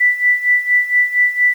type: tone with tremolo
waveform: sine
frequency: 1975.5 Hz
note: B6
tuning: in tune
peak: -8 dBFS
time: 0-1.54 s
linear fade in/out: 10 ms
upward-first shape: sine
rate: 4.3 Hz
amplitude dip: 80%
effects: 7-bit